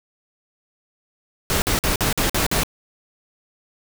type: noise bursts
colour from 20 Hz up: pink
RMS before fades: -20 dBFS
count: 7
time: 1.5-2.634 s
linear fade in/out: 0 ms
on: 120 ms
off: 49 ms
effects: none